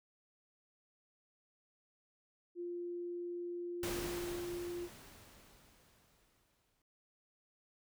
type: tone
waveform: sine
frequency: 349.3 Hz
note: F4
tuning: in tune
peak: -39 dBFS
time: 2.55-4.89 s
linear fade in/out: 50 ms
type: noise with exponential decay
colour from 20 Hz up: pink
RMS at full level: -40 dBFS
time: 3.83-6.82 s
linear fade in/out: 2 ms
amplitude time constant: 650 ms
effects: none